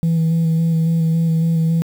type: tone with vibrato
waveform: sine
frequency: 163.7 Hz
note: E3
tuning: 12 cents flat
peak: -11 dBFS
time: 0.03-1.82 s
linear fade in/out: 0 ms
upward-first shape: square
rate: 3.6 Hz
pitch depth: 17 cents each way
effects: tanh soft clip ceiling -12 dBFS + 7-bit